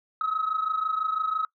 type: tone pair together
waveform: sine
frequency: 1272 / 1298 Hz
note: D#6 / E6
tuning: +38 / -27 cents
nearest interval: unison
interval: 35 cents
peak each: -25 / -28 dBFS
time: 0.21-1.45 s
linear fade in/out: 2 ms
effects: noise-tail reverb RT60 0.1 s tail -22 dB re dry + tanh soft clip ceiling -19 dBFS